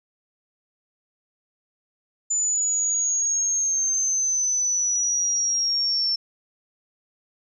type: exponential sweep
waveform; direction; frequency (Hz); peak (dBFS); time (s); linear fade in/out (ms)
sine; down; 7040 to 5400; -20; 2.3-6.16; 10
effects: none